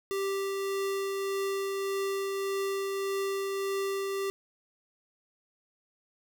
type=tone with tremolo; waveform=square; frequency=392 Hz; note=G4; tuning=in tune; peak=-29 dBFS; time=0.11-4.3 s; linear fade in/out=0 ms; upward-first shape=triangle; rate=1.7 Hz; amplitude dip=25%; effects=none